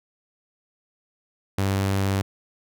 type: tone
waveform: sawtooth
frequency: 97.6 Hz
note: G2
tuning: 7 cents flat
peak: -17 dBFS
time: 1.58-2.22 s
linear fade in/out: 5 ms
effects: none